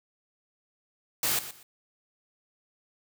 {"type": "noise with echo", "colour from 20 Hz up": "white", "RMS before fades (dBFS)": -27, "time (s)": [1.23, 1.39], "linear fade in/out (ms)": 2, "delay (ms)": 120, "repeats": 2, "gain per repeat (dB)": -13, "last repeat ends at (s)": 1.63, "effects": []}